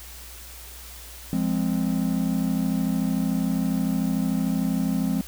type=chord; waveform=triangle; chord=F minor; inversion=none; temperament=equal; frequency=174.61 / 207.7 / 261.6 Hz; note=F3 / Ab3 / C4; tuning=0 / 0 / 0 cents; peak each=-24 dBFS; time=1.33-5.21 s; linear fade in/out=0 ms; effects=added 60 Hz sine -43 dBFS peak until 5.27 s + white hiss -43 dBFS RMS until 5.27 s